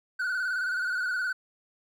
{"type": "tone with vibrato", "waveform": "triangle", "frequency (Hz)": 1480, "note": "F#6", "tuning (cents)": 0, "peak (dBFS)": -25, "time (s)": [0.19, 1.33], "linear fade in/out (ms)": 10, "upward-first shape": "square", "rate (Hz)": 19, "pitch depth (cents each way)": 49, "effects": []}